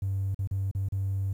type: tone with dropouts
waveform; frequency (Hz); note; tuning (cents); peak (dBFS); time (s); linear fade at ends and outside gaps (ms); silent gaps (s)
triangle; 97.2; G2; -14; -23; 0.02-1.33; 5; 0.346-0.39 / 0.474-0.511 / 0.713-0.749 / 0.887-0.922
effects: tanh soft clip ceiling -23 dBFS + 10-bit